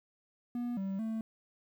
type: tone with pitch steps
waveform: triangle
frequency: 241.6 / 193.6 / 222.5 Hz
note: B3 / G3 / A3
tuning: -38 / -21 / +20 cents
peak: -31 dBFS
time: 0.55-1.21 s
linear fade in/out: 2 ms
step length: 220 ms
effects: 11-bit